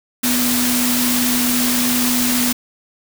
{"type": "tone in noise", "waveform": "sine", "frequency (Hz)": 245.8, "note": "B3", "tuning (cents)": -8, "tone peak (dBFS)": -18, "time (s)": [0.23, 2.53], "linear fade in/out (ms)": 10, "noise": "white", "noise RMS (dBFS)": -19, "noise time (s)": [0.23, 2.53], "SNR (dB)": -2, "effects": []}